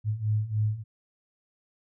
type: beating tone pair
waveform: sine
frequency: 105.1 / 108.5 Hz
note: G#2 / A2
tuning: +21 / -24 cents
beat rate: 3.4 Hz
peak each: -29 / -26 dBFS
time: 0.04-0.84 s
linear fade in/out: 50 ms
effects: none